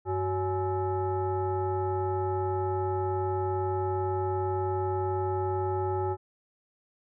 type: tone with frequency modulation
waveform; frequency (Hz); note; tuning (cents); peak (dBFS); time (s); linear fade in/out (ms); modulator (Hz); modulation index
sine; 373.2; F#4; +15; -26; 0.05-6.17; 50; 469; 1.2
effects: none